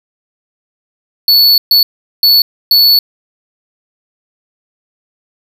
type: tone bursts at uneven times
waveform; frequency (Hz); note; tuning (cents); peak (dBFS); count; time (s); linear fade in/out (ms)
square; 4435; C#8; 0; -5; 4; 1.28-1.58 / 1.71-1.83 / 2.23-2.42 / 2.71-2.99; 2
effects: none